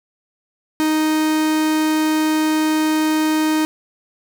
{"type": "tone", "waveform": "45% pulse", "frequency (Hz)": 311.1, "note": "D#4", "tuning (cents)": 0, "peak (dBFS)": -15, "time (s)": [0.8, 3.65], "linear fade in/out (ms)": 0, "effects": []}